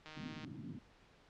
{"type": "click train", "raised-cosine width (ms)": 0.2, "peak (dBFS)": -33, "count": 61, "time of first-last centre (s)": [0.06, 0.447], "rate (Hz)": 155}
{"type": "band-pass noise", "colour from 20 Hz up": "white", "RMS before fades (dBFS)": -48, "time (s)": [0.16, 0.79], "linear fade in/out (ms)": 10, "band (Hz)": [100, 300], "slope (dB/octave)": 48}
{"effects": ["pink hiss -65 dBFS RMS until 1.29 s", "low-pass 4000 Hz 12 dB/octave"]}